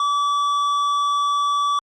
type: tone with tanh clipping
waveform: sine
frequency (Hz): 1151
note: D6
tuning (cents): -35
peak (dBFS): -19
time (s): 0-1.79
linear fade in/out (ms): 2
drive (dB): 10
effects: Opus 48 kbps